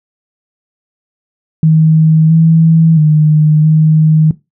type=tone with pitch steps; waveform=sine; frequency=158.3 / 162.5 / 153.2 / 156.4 Hz; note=D#3 / E3 / D#3 / D#3; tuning=+30 / -24 / -27 / +9 cents; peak=-4 dBFS; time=1.63-4.31 s; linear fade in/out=2 ms; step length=670 ms; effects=noise-tail reverb RT60 0.2 s tail -17 dB re dry